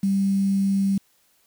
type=tone with quantisation; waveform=sine; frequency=196 Hz; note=G3; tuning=in tune; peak=-18 dBFS; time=0.03-0.98 s; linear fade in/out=5 ms; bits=7; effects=white hiss -63 dBFS RMS until 1.46 s